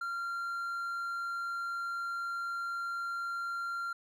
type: tone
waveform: triangle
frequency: 1382 Hz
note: F6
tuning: 19 cents flat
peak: -32 dBFS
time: 0.01-3.93 s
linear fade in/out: 5 ms
effects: none